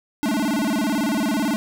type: tone with vibrato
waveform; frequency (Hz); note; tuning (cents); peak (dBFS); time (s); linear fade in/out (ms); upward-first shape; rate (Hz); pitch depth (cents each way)
square; 251.5; B3; +32; -20; 0.23-1.56; 0; square; 18; 270
effects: none